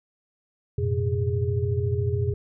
sine tone cluster, 90.2 / 110.1 / 124 / 409.3 Hz, F#2 / A2 / B2 / G#4, -44 / +2 / +7 / -25 cents, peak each -26 / -28 / -27 / -29 dBFS, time 0.78-2.34 s, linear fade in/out 5 ms, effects none

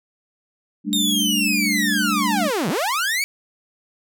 sine chord, G suspended second, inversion none, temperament equal, 196 / 220 / 293.7 Hz, G3 / A3 / D4, 0 / 0 / 0 cents, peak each -25 dBFS, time 0.84-2.51 s, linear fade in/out 50 ms
sawtooth linear two-way sweep, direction down then up, 3713 to 142.9 to 2305 Hz, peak -16 dBFS, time 0.93-3.24 s, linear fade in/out 0 ms, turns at 2.69 s
effects none

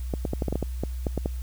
clicks, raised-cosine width 2 ms, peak -13 dBFS, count 12, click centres 0.138 / 0.252 / 0.334 / 0.422 / 0.483 / 0.526 / 0.556 / 0.627 / 0.836 / 1.068 / 1.177 / 1.259 s, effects added 62 Hz sine -29 dBFS peak until 1.42 s + white hiss -52 dBFS RMS until 1.42 s

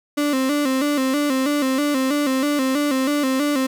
35% pulse tone with vibrato, 277.2 Hz, C#4, in tune, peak -16 dBFS, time 0.17-3.67 s, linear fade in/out 10 ms, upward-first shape square, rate 3.1 Hz, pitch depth 92 cents each way, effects none

